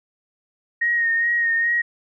sine tone with vibrato, 1864.7 Hz, A#6, in tune, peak -17 dBFS, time 0.81-1.82 s, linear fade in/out 10 ms, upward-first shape sine, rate 2.4 Hz, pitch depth 29 cents each way, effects none

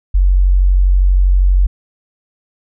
sine tone, 46.25 Hz, F#1, in tune, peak -7 dBFS, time 0.14-1.67 s, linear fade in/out 10 ms, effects none

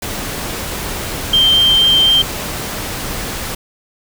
sine tone in noise, 3148 Hz, G7, 7 cents sharp, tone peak -8 dBFS, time 1.33-2.22 s, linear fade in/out 5 ms, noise pink, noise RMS -23 dBFS, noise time 0.02-3.55 s, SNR +12 dB, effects none

